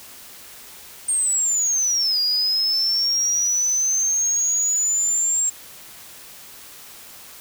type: linear two-way sweep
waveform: sine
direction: down then up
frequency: 8680 to 4826 to 7510 Hz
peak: -16 dBFS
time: 1.08-5.5 s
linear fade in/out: 10 ms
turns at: 2.2 s
effects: tanh soft clip ceiling -15 dBFS + white hiss -42 dBFS RMS until 7.4 s